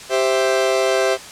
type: chord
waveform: 40% pulse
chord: C major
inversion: second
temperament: equal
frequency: 392 / 523.3 / 659.3 Hz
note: G4 / C5 / E5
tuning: 0 / 0 / 0 cents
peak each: -19 dBFS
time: 0.09-1.18 s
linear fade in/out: 50 ms
effects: white hiss -36 dBFS RMS until 1.31 s + low-pass 8000 Hz 12 dB/octave